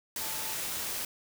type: tone in noise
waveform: sine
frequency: 880 Hz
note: A5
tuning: in tune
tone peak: -45 dBFS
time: 0.21-0.54 s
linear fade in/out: 2 ms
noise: white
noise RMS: -35 dBFS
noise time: 0.16-1.05 s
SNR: -13 dB
effects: none